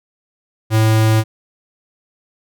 square tone, 110.1 Hz, A2, 2 cents sharp, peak -11 dBFS, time 0.7-1.24 s, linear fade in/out 50 ms, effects none

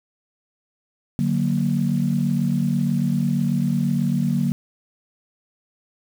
sine chord, D augmented, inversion none, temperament equal, 146.83 / 185 / 233.1 Hz, D3 / F#3 / A#3, 0 / 0 / 0 cents, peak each -22 dBFS, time 1.19-4.52 s, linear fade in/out 0 ms, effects tanh soft clip ceiling -8 dBFS + 7-bit

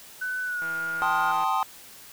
sine tone with pitch glide, 1501 to 1420.9 Hz, F#6 to F6, +24 to +29 cents, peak -27 dBFS, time 0.21-1.32 s, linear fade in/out 10 ms, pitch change -95 cents, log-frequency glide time 0.44-0.68 s
click train, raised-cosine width 0.5 ms, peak -27 dBFS, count 135, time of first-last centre 0.62-1.437 s, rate 164 Hz
triangle chord, A half-diminished seventh, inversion third, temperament equal with one note detuned, 779 / 880 / 1046.5 / 1244.5 Hz, G5 / A5 / C6 / Eb6, -11 / 0 / 0 / 0 cents, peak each -26 dBFS, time 1.02-1.63 s, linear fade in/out 0 ms
effects white hiss -47 dBFS RMS until 2.12 s

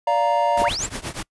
triangle chord, Bb major, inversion first, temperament just, 582.7 / 699.2 / 932.3 Hz, D5 / F5 / Bb5, -14 / +2 / 0 cents, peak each -20 / -20 / -18 dBFS, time 0.07-0.69 s, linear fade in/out 5 ms
pink noise with tremolo, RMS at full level -27 dBFS, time 0.57-1.23 s, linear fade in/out 5 ms, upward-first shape triangle, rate 8.4 Hz, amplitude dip 95%
sine linear sweep, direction up, 82.41 to 7770 Hz, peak -24 dBFS, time 0.61-0.86 s, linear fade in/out 0 ms
effects noise-tail reverb RT60 0.1 s tail -26 dB re dry + resampled to 24000 Hz

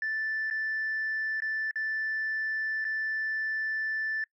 sine tone with dropouts, 1760 Hz, A6, in tune, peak -27 dBFS, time 0.02-4.24 s, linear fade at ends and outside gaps 2 ms, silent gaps 0.501-0.509 / 1.403-1.42 / 1.711-1.757 / 2.844-2.85 s, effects noise-tail reverb RT60 0.1 s tail -26 dB re dry + tanh soft clip ceiling -25 dBFS

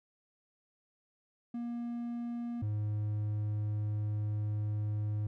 triangle tone pair in turn, 237.2 / 105.38 Hz, A#3 / G#2, +30 / +26 cents, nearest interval octave + major second, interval 1404 cents, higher first, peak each -33 / -29 dBFS, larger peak second, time 1.54-2.62 / 2.62-5.27 s, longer second, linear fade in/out 5 ms, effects none

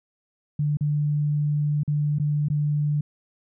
sine tone with dropouts, 147.9 Hz, D3, 13 cents sharp, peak -20 dBFS, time 0.59-3.01 s, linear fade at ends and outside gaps 5 ms, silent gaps 0.771-0.808 / 1.834-1.877 / 2.186-2.197 / 2.485-2.5 s, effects none

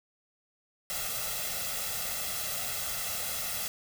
white noise with comb filter, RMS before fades -34 dBFS, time 0.9-3.68 s, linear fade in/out 0 ms, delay 1.5 ms, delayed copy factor +0.75, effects none

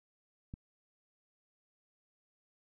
click, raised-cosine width 5 ms, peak -30 dBFS, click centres 0.539 s, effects none

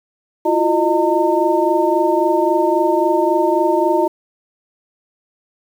sine tone cluster, 335 / 358.7 / 614 / 910 Hz, E4 / F4 / D#5 / A#5, +28 / +46 / -23 / -42 cents, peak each -18 dBFS, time 0.45-4.08 s, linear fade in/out 10 ms, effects 7-bit

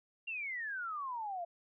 sine exponential sweep, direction down, 2800 to 668 Hz, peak -37 dBFS, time 0.27-1.45 s, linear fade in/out 10 ms, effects none

